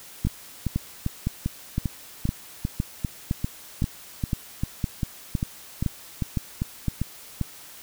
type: two click trains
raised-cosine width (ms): 5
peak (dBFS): -11 / -12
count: 14 / 19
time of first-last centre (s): 0.25-6.883 / 0.27-7.413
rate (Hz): 1.96 / 2.52
effects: white hiss -45 dBFS RMS until 7.82 s